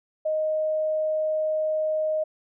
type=tone; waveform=sine; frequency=622.3 Hz; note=D#5; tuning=in tune; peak=-22 dBFS; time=0.25-2.24 s; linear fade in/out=10 ms; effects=none